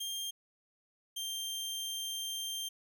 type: tone pair in turn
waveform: sawtooth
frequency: 3196 / 3168 Hz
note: G7 / G7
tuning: +33 / +18 cents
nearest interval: unison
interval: 15 cents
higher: first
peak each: -33 / -33 dBFS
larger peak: neither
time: 0-0.31 / 1.16-2.69 s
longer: second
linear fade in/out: 10 ms
effects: none